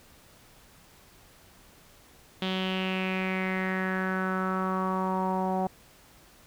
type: tone with low-pass filter sweep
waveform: sawtooth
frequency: 187.6 Hz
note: F#3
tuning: 24 cents sharp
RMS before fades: -29 dBFS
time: 2.42-5.67 s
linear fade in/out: 2 ms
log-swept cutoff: 3400 to 780 Hz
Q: 5.1
effects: pink hiss -56 dBFS RMS until 6.46 s